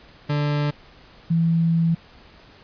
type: tone pair in turn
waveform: 40% pulse / sine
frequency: 146.83 / 165.84 Hz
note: D3 / E3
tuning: 0 / +11 cents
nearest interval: major second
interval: 211 cents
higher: second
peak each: -19 / -16 dBFS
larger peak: second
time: 0.29-0.71 / 1.3-1.95 s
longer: second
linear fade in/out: 10 ms
effects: pink hiss -49 dBFS RMS until 2.63 s + resampled to 11025 Hz